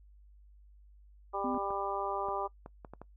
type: harmonic tone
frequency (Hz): 198.2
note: G3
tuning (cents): +19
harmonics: 2 / 3 / 4 / 5 / 6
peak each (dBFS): -39 / -40 / -37 / -39 / -38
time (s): 1.33-2.48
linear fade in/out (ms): 20
type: tone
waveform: sine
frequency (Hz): 255.3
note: C4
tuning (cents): -42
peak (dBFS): -33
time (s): 1.44-1.58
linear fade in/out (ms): 5
type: clicks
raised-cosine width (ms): 1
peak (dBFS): -31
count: 7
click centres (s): 1.545 / 1.706 / 2.286 / 2.661 / 2.848 / 2.936 / 3.016
effects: noise-tail reverb RT60 0.1 s tail -22 dB re dry + added 50 Hz sine -55 dBFS peak until 3.16 s